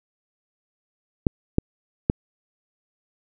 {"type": "clicks", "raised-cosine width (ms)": 3, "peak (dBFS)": -4, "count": 3, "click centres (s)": [1.268, 1.584, 2.099], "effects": []}